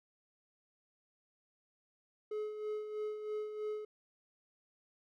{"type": "tone with tremolo", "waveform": "triangle", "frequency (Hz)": 425.5, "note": "G#4", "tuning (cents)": 42, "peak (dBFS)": -33, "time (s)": [2.31, 3.85], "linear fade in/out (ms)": 5, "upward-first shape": "sine", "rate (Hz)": 3.1, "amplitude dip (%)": 55, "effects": []}